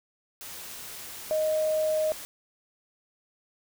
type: tone in noise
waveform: sine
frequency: 622.3 Hz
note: D#5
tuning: in tune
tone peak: -23 dBFS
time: 1.31-2.12 s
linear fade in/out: 0 ms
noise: white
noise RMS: -41 dBFS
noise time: 0.41-2.25 s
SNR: +15 dB
effects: none